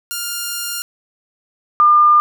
5% pulse / sine tone pair in turn, 1405 / 1203.1 Hz, F6 / D6, +10 / +41 cents, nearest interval minor third, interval 269 cents, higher first, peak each -10 / -7 dBFS, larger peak second, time 0.11-0.82 / 1.8-2.2 s, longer first, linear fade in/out 0 ms, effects none

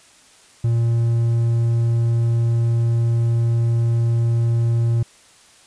triangle tone, 116.54 Hz, A#2, in tune, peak -13 dBFS, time 0.64-5.03 s, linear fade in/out 5 ms, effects white hiss -50 dBFS RMS until 5.66 s + resampled to 22050 Hz

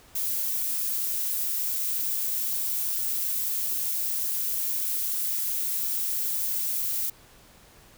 violet noise, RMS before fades -28 dBFS, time 0.15-7.1 s, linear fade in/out 5 ms, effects pink hiss -54 dBFS RMS until 7.97 s

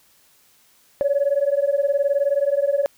sine beating tone pair, 554.4 / 573.4 Hz, C#5 / D5, 0 / -42 cents, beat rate 19 Hz, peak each -19 dBFS, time 1.01-2.86 s, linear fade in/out 0 ms, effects tanh soft clip ceiling -11 dBFS + white hiss -57 dBFS RMS until 2.97 s

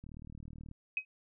click train, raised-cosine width 5 ms, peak -36 dBFS, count 27, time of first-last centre 0.04-0.714 s, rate 38.6 Hz
sine tone with exponential decay, 2533 Hz, D#7, 30 cents sharp, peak -26 dBFS, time 0.97-1.05 s, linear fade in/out 2 ms, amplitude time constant 17 ms
effects none

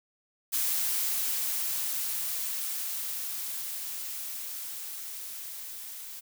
blue noise with level ramp, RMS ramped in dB -28 to -42 dBFS, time 0.52-6.21 s, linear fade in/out 20 ms, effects none

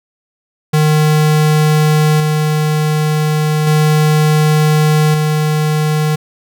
square tone with tremolo, 153.1 Hz, D#3, 28 cents flat, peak -9 dBFS, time 0.73-6.16 s, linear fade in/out 10 ms, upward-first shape square, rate 0.34 Hz, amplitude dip 30%, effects none

